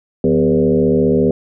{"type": "tone with frequency modulation", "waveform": "sine", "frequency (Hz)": 327.8, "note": "E4", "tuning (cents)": -10, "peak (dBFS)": -10, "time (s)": [0.24, 1.31], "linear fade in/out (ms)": 2, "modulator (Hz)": 74.9, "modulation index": 2.4, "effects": []}